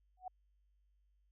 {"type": "tone with exponential growth", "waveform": "sine", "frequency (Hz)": 740, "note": "F#5", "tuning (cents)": 0, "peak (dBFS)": -38, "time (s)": [0.17, 0.28], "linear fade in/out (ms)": 5, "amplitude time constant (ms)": 23, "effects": ["added 50 Hz sine -70 dBFS peak until 1.31 s"]}